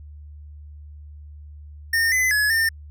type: tone with pitch steps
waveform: square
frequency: 1826 / 2026 / 1696 / 1807 Hz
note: A#6 / B6 / G#6 / A6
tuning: -36 / +44 / +36 / +46 cents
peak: -18 dBFS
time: 1.93-2.69 s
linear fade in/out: 5 ms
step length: 190 ms
effects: added 74 Hz sine -38 dBFS peak until 2.9 s